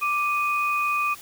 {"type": "tone pair together", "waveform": "sine", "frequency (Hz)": [1176.7, 2489], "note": ["D6", "D#7"], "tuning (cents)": [3, 0], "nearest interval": "octave + minor second", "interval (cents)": 1297, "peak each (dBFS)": [-23, -25], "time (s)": [0.01, 1.15], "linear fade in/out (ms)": 20, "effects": ["white hiss -44 dBFS RMS until 1.21 s"]}